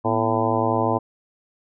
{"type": "harmonic tone with a mistuned harmonic", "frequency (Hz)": 111.9, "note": "A2", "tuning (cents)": 30, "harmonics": [1, 2, 3, 4, 5, 6, 7, 8, 9], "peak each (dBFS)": [-27, -27, -27, -27, -27, -27, -27, -27, -27], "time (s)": [0.04, 0.99], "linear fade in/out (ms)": 20, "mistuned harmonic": 2, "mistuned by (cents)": 130, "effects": []}